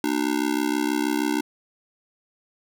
square tone with amplitude modulation, 300.3 Hz, D4, 39 cents sharp, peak -18 dBFS, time 0.04-1.41 s, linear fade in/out 2 ms, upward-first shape sine, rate 66.3 Hz, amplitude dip 100%, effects none

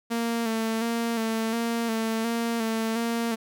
sawtooth tone with vibrato, 227.8 Hz, A#3, 40 cents flat, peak -21 dBFS, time 0.1-3.36 s, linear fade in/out 20 ms, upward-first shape square, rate 1.4 Hz, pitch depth 32 cents each way, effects none

